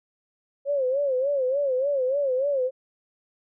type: tone with vibrato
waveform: sine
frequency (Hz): 540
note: C#5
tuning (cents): -45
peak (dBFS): -21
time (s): 0.65-2.71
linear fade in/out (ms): 50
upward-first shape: sine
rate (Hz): 3.4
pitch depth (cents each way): 120
effects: none